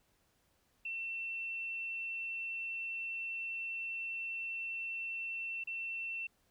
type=tone with dropouts; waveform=sine; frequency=2695 Hz; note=E7; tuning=38 cents sharp; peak=-37 dBFS; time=0.85-6.27 s; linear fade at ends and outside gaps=5 ms; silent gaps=5.639-5.672 s; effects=pink hiss -74 dBFS RMS until 6.5 s